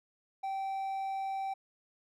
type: tone with hard clipping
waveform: triangle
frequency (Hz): 776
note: G5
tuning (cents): -18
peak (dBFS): -34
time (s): 0.43-1.54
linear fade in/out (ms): 10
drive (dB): 6
effects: none